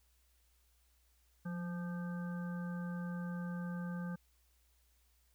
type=harmonic tone with a mistuned harmonic; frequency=172.9 Hz; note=F3; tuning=17 cents flat; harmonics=1 / 3 / 5 / 7 / 9; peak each=-38 / -52 / -56 / -55 / -52 dBFS; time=1.45-4.16 s; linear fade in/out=10 ms; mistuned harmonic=1; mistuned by=+38 cents; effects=added 60 Hz sine -70 dBFS peak until 5.34 s + white hiss -75 dBFS RMS until 5.34 s